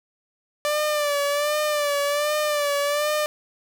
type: tone with vibrato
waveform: sawtooth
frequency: 587.3 Hz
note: D5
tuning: in tune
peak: -17 dBFS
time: 0.65-3.26 s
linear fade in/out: 0 ms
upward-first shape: sine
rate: 1.3 Hz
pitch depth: 53 cents each way
effects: none